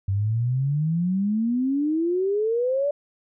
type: exponential sweep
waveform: sine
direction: up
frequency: 95.2 to 587.3 Hz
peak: -20 dBFS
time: 0.08-2.91 s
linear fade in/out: 5 ms
effects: none